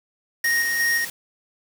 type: tone with tremolo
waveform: square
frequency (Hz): 1864.7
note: A#6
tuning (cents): 0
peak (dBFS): -19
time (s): 0.44-1.05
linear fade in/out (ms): 5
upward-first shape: square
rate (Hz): 2.8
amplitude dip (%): 30
type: noise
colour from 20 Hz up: white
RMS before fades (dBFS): -34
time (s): 0.44-1.1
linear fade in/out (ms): 2
effects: none